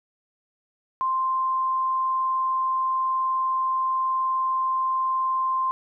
sine tone, 1046.5 Hz, C6, in tune, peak -21 dBFS, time 1.01-5.71 s, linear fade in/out 0 ms, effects none

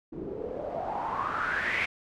white noise with low-pass filter sweep, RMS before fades -32 dBFS, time 0.12-1.86 s, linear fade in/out 10 ms, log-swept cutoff 320 to 2300 Hz, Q 6.2, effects none

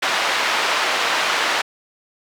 pink band-pass noise, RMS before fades -20 dBFS, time 0.02-1.62 s, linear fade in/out 10 ms, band 820 to 3800 Hz, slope 12 dB/octave, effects none

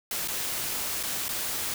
white noise with dropouts, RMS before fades -31 dBFS, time 0.11-1.74 s, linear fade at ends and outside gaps 2 ms, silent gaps 0.276-0.283 / 1.03-1.034 / 1.283-1.29 s, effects none

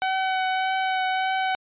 sawtooth tone with vibrato, 755 Hz, F#5, 35 cents sharp, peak -18 dBFS, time 0.02-1.55 s, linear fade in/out 0 ms, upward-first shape triangle, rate 1.7 Hz, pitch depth 15 cents each way, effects resampled to 8000 Hz

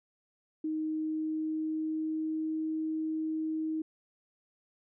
sine tone with pitch glide, 312.4 to 315.5 Hz, D#4 to D#4, +7 to +24 cents, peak -30 dBFS, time 0.64-3.82 s, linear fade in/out 5 ms, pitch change +17 cents, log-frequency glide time 0.85-2.66 s, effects none

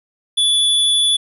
square tone, 3448 Hz, A7, 36 cents flat, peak -13 dBFS, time 0.37-1.17 s, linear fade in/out 10 ms, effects resampled to 32000 Hz + 9-bit

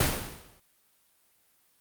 pink noise with exponential decay, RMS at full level -22 dBFS, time 0-0.6 s, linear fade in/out 5 ms, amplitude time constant 130 ms, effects white hiss -67 dBFS RMS until 1.8 s + Opus 32 kbps

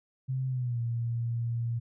sine tone with pitch glide, 130.81 to 117.21 Hz, C3 to A#2, 0 to +10 cents, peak -28 dBFS, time 0.28-1.8 s, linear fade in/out 20 ms, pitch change -190 cents, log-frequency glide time 0.48-0.8 s, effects none

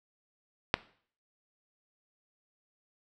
click, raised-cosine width 0.3 ms, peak -6 dBFS, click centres 0.741 s, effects noise-tail reverb RT60 0.5 s tail -19 dB re dry

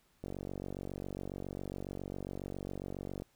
click train, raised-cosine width 2 ms, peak -27 dBFS, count 142, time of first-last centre 0.24-3.221 s, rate 47.3 Hz, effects pink hiss -71 dBFS RMS until 3.35 s

